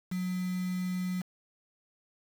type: tone with quantisation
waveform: sine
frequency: 182.2 Hz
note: F#3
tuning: 26 cents flat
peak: -30 dBFS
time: 0.11-1.22 s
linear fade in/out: 10 ms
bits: 7
effects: none